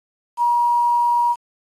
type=tone with quantisation; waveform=sine; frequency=955 Hz; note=A#5; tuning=42 cents sharp; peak=-14 dBFS; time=0.37-1.36 s; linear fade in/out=50 ms; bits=7; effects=AAC 32 kbps